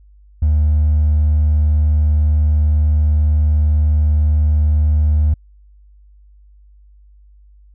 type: tone with hard clipping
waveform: triangle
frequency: 75.5 Hz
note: D2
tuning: 48 cents sharp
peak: -10 dBFS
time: 0.42-5.34 s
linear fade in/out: 5 ms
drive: 2 dB
effects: added 50 Hz sine -43 dBFS peak until 7.74 s